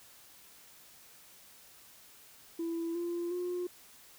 sine tone with pitch steps, 333.4 / 344.8 / 356.5 Hz, E4 / F4 / F4, +20 / -22 / +36 cents, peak -31 dBFS, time 2.59-3.67 s, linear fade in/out 5 ms, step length 360 ms, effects tanh soft clip ceiling -30 dBFS + white hiss -57 dBFS RMS until 4.18 s

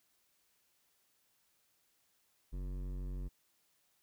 sine tone with hard clipping, 46.25 Hz, F#1, in tune, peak -40 dBFS, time 2.52-3.29 s, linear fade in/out 20 ms, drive 14 dB, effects white hiss -75 dBFS RMS until 4.02 s

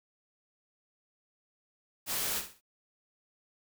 white noise with echo, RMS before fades -33 dBFS, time 2.06-2.43 s, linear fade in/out 50 ms, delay 61 ms, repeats 3, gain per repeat -10 dB, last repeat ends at 2.613 s, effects none

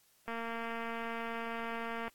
click train, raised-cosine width 0.5 ms, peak -25 dBFS, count 415, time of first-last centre 0.28-2.08 s, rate 230 Hz, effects white hiss -68 dBFS RMS until 2.14 s + AAC 64 kbps

